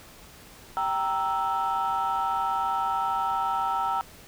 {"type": "chord", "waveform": "sine", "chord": "E diminished", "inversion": "first", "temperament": "equal with one note detuned", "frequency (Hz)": [779.5, 932.3, 1318.5], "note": ["G5", "Bb5", "E6"], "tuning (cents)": [-10, 0, 0], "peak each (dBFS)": -27, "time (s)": [0.77, 4.01], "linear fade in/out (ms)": 0, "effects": ["tanh soft clip ceiling -19 dBFS", "pink hiss -49 dBFS RMS until 4.27 s"]}